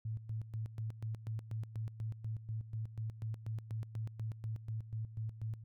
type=tone with tremolo; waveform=sine; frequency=110.5 Hz; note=A2; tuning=8 cents sharp; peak=-36 dBFS; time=0.05-5.64 s; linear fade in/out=5 ms; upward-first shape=square; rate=4.1 Hz; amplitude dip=75%; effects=none